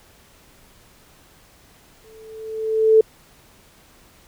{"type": "tone with exponential growth", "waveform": "sine", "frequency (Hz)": 440, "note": "A4", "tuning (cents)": 0, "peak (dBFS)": -7, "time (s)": [2.04, 3.01], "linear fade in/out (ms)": 5, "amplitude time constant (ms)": 210, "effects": ["pink hiss -52 dBFS RMS until 4.27 s"]}